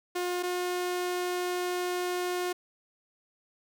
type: tone pair in turn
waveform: sawtooth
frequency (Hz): 357.1 / 358.7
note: F4 / F4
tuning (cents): +39 / +46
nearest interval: unison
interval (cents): 7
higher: second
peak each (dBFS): -25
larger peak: neither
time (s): 0.15-0.43 / 0.43-2.53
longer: second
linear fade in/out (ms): 10
effects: none